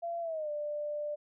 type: tone with pitch glide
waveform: sine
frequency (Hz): 681 to 592.8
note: F5 to D5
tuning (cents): -44 to +16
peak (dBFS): -33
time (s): 0.02-1.16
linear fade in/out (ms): 20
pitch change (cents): -240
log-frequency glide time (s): 0.21-0.5
effects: none